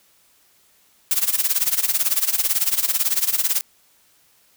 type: noise with tremolo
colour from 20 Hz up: blue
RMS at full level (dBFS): -17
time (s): 1.11-3.61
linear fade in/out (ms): 0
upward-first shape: sine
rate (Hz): 18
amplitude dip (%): 85
effects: white hiss -58 dBFS RMS until 4.56 s